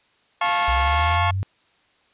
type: noise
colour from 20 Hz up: white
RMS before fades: -30 dBFS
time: 0.41-1.19 s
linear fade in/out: 50 ms
type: chord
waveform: sawtooth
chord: F augmented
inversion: none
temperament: just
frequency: 698.5 / 873.1 / 1091.3 Hz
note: F5 / A5 / C#6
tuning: 0 / -14 / -27 cents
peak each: -20 / -20 / -18 dBFS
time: 0.41-1.31 s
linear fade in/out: 5 ms
type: linear sweep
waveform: sine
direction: up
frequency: 61.74 to 98.9 Hz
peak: -21 dBFS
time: 0.68-1.43 s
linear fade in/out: 0 ms
effects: white hiss -61 dBFS RMS until 2.13 s + resampled to 8000 Hz